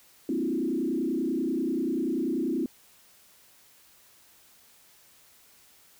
sine tone with frequency modulation, 293.7 Hz, D4, in tune, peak -25 dBFS, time 0.29-2.66 s, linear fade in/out 2 ms, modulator 30.3 Hz, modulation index 2.1, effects white hiss -58 dBFS RMS until 5.99 s

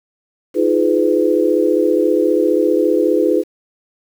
sine chord, F half-diminished seventh, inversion third, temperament just, 314.3 / 349.2 / 419.1 / 502.9 Hz, Eb4 / F4 / Ab4 / Cb5, +18 / 0 / +16 / +31 cents, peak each -17 dBFS, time 0.54-3.44 s, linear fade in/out 50 ms, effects 7-bit

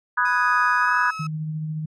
sine chord, G# minor seventh, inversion first, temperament equal, 987.8 / 1244.5 / 1480 / 1661.2 Hz, B5 / D#6 / F#6 / G#6, 0 / 0 / 0 / 0 cents, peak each -23 dBFS, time 0.17-1.11 s, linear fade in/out 10 ms
35% pulse tone with pitch glide, 1243 to 1289.1 Hz, D#6 to E6, -2 to -39 cents, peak -28 dBFS, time 0.25-1.27 s, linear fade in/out 5 ms, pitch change +63 cents, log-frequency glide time 0.78-0.96 s
sine tone with tremolo, 155.56 Hz, D#3, in tune, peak -24 dBFS, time 1.19-1.86 s, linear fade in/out 10 ms, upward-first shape triangle, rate 14 Hz, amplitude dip 30%
effects low-pass 6000 Hz 12 dB/octave

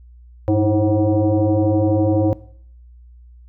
sine tone with frequency modulation, 112 Hz, A2, 31 cents sharp, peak -13 dBFS, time 0.48-2.33 s, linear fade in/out 0 ms, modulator 212 Hz, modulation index 2.2, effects noise-tail reverb RT60 0.6 s tail -20 dB re dry + added 60 Hz sine -41 dBFS peak until 3.48 s

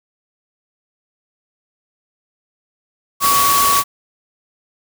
sine tone in noise, 1125 Hz, C#6, 25 cents sharp, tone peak -13 dBFS, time 3.2-3.84 s, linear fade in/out 50 ms, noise white, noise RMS -17 dBFS, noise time 3.2-3.84 s, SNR +1 dB, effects none

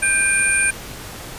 sine tone cluster, 1570 / 2405 / 8930 Hz, G6 / D7 / C#9, +2 / +41 / +12 cents, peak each -19 dBFS, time 0.02-0.71 s, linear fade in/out 10 ms, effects pink hiss -34 dBFS RMS until 1.38 s + resampled to 32000 Hz

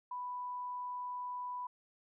sine tone, 990 Hz, B5, 4 cents sharp, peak -38 dBFS, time 0.11-1.67 s, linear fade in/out 5 ms, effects none

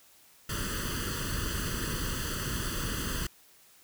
pink noise with comb filter, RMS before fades -33 dBFS, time 0.49-3.27 s, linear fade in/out 5 ms, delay 0.65 ms, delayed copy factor +1, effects white hiss -59 dBFS RMS until 3.83 s

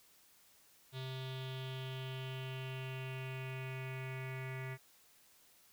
square tone with low-pass filter sweep, 130.81 Hz, C3, in tune, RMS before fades -43 dBFS, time 0.92-4.78 s, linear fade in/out 50 ms, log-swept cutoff 3700 to 2100 Hz, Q 5.2, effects white hiss -66 dBFS RMS until 5.72 s

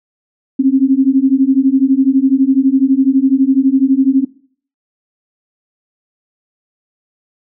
sine beating tone pair, 261.6 / 273.6 Hz, C4 / C#4, 0 / -23 cents, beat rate 12 Hz, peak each -11 dBFS, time 0.59-4.25 s, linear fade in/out 10 ms, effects noise-tail reverb RT60 0.5 s tail -20 dB re dry

